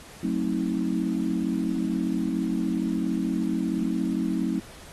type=chord; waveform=sine; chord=F# diminished seventh; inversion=none; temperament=just; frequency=185 / 222 / 266.4 / 319.7 Hz; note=F#3 / A3 / C4 / Eb4; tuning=0 / +16 / +31 / +47 cents; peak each=-29 dBFS; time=0.23-4.6 s; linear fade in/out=5 ms; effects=pink hiss -47 dBFS RMS until 4.92 s + AAC 32 kbps